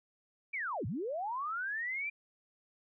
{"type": "linear two-way sweep", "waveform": "sine", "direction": "down then up", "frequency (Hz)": [2390, 86.4, 2390], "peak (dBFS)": -34, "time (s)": [0.53, 2.1], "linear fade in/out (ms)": 10, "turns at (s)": 0.86, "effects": []}